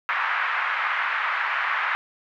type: band-pass noise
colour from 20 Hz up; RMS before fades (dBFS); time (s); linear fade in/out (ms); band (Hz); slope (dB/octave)
pink; -25; 0.09-1.95; 0; 1100 to 2100; 24
effects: none